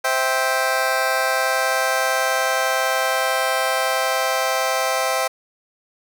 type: chord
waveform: 20% pulse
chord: C major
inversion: none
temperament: just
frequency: 523.3 / 654.1 / 784.9 Hz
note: C5 / E5 / G5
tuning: 0 / -14 / +2 cents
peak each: -18 dBFS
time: 0.04-5.28 s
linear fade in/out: 10 ms
effects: none